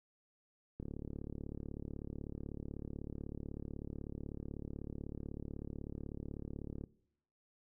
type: click train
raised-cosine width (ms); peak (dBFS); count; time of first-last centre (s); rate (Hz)
3; -30; 219; 0.8-6.839; 36.1
effects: noise-tail reverb RT60 0.8 s tail -22 dB re dry